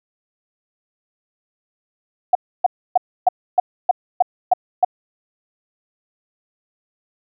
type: tone bursts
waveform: sine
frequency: 729 Hz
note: F#5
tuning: 26 cents flat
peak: -8 dBFS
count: 9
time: 2.33-4.848 s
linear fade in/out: 5 ms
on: 22 ms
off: 290 ms
effects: none